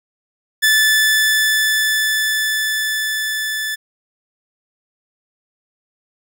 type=tone with level ramp; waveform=sawtooth; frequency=1746 Hz; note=A6; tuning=14 cents flat; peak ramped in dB=-7 to -17 dBFS; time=0.62-3.76 s; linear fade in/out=20 ms; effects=none